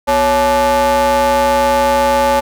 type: ring-modulated tone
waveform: square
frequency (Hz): 155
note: D#3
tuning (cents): -6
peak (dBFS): -8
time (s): 0.07-2.41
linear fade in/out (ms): 20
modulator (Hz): 711
effects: none